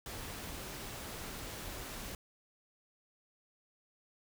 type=noise; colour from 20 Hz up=pink; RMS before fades=-44 dBFS; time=0.06-2.15 s; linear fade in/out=2 ms; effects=none